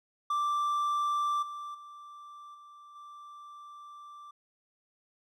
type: tone with level steps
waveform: triangle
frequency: 1174.7 Hz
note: D6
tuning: in tune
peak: -25 / -36 / -44 / -48 / -44 dBFS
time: 0.3-4.31 s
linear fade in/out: 5 ms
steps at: 1.42 / 1.74 / 2.54 / 2.95 s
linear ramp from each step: 10 ms
effects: none